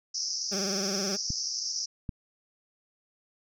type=band-pass noise; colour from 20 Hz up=pink; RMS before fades=-33 dBFS; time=0.14-1.86 s; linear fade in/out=10 ms; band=5000 to 6000 Hz; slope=96 dB/octave
type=tone with vibrato; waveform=20% pulse; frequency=195.6 Hz; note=G3; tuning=4 cents flat; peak=-26 dBFS; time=0.51-1.17 s; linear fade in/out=20 ms; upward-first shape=triangle; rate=19 Hz; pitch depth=100 cents each way
type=clicks; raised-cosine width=5 ms; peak=-21 dBFS; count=2; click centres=1.304 / 2.092 s
effects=none